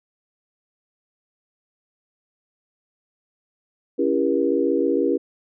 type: chord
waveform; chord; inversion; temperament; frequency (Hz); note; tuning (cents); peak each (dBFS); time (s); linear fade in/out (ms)
sine; C# diminished seventh; none; just; 277.2 / 332.6 / 399.1 / 479; C#4 / E4 / G4 / Bb4; 0 / +16 / +31 / +47; -23; 3.98-5.18; 20
effects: none